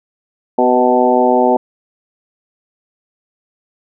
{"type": "harmonic tone with a mistuned harmonic", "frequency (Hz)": 125.3, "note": "B2", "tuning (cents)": 25, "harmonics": [2, 3, 4, 5, 6, 7], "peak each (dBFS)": [-16, -16, -16, -16, -16, -16], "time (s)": [0.58, 1.57], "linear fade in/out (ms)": 5, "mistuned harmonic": 4, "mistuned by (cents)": -24, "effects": []}